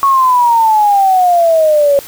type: exponential sweep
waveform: sine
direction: down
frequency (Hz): 1113 to 554.4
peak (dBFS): -6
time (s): 0.03-1.99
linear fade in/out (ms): 0
effects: white hiss -32 dBFS RMS until 2.07 s